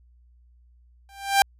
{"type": "tone with exponential growth", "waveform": "sawtooth", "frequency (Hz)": 791, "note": "G5", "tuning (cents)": 15, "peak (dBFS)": -8, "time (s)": [1.09, 1.42], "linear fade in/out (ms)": 1, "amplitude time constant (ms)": 71, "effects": ["added 60 Hz sine -53 dBFS peak until 1.59 s", "resampled to 32000 Hz"]}